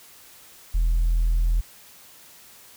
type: tone with tanh clipping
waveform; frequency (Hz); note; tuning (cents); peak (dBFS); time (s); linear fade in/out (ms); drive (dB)
triangle; 41.2; E1; 0; -18; 0.74-1.61; 10; 6
effects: white hiss -49 dBFS RMS until 2.76 s